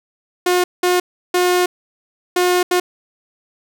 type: tone bursts at uneven times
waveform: sawtooth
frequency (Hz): 359.2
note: F4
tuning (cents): +49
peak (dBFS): -9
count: 5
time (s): 0.46-0.64 / 0.83-1 / 1.34-1.66 / 2.36-2.63 / 2.71-2.8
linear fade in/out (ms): 5
effects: none